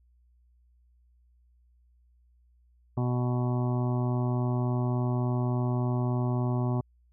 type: harmonic tone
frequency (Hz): 123.47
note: B2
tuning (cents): 0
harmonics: 1 / 2 / 3 / 5 / 6 / 7 / 8 / 9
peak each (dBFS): -26 / -32 / -36 / -40 / -42 / -43 / -44 / -45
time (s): 2.97-6.81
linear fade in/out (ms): 5
effects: added 60 Hz sine -60 dBFS peak until 7.12 s